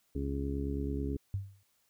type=harmonic tone; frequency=69.3 Hz; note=C#2; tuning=in tune; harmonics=1 / 2 / 3 / 4 / 5 / 6; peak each=-35 / -40 / -44 / -37 / -45 / -41 dBFS; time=0.15-1.17 s; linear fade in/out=5 ms
type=tone with exponential decay; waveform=sine; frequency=98 Hz; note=G2; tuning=in tune; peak=-28 dBFS; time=1.34-1.63 s; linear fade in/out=0 ms; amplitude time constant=63 ms
effects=white hiss -73 dBFS RMS until 1.89 s